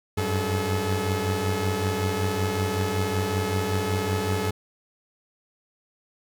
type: tone cluster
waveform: sawtooth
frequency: 93.3 / 98.6 / 429.6 Hz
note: F#2 / G2 / A4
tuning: +15 / +11 / -41 cents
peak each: -24 dBFS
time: 0.17-4.51 s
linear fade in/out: 10 ms
effects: none